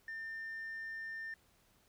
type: tone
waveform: sine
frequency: 1800 Hz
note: A6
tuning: 39 cents sharp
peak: -39 dBFS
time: 0.08-1.34 s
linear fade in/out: 2 ms
effects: tanh soft clip ceiling -39 dBFS + pink hiss -70 dBFS RMS until 1.88 s